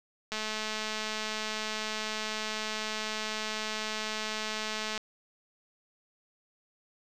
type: click train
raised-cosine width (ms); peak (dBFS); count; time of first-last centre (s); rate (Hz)
0.2; -17; 1007; 0.32-4.977; 216
effects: none